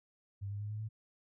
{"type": "tone with pitch steps", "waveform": "sine", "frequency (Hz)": [99.6, 101.87, 104.19, 106.56, 108.99], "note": ["G2", "G#2", "G#2", "G#2", "A2"], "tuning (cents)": [28, -33, 6, 45, -16], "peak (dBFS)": -37, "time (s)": [0.41, 0.89], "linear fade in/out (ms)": 20, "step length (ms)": 96, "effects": []}